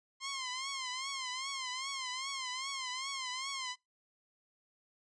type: tone with vibrato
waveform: 10% pulse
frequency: 1052 Hz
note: C6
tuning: 9 cents sharp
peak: -29 dBFS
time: 0.2-3.76 s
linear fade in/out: 50 ms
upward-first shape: triangle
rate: 2.5 Hz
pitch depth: 110 cents each way
effects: noise-tail reverb RT60 0.2 s tail -25 dB re dry + resampled to 22050 Hz